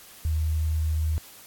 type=tone; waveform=sine; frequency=78.4 Hz; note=D#2; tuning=14 cents sharp; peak=-22 dBFS; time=0.25-1.18 s; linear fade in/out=0 ms; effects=white hiss -48 dBFS RMS until 1.46 s + AAC 64 kbps